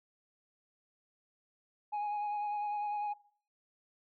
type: tone with vibrato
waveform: sine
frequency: 830.6 Hz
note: G#5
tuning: in tune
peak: -30 dBFS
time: 1.92-3.14 s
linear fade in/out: 20 ms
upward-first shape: sine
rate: 10 Hz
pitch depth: 20 cents each way
effects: noise-tail reverb RT60 0.5 s tail -22 dB re dry + tanh soft clip ceiling -32 dBFS